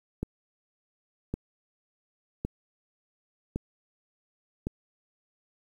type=click train; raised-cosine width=3 ms; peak=-17 dBFS; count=5; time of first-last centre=0.23-4.67 s; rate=0.901 Hz; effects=9-bit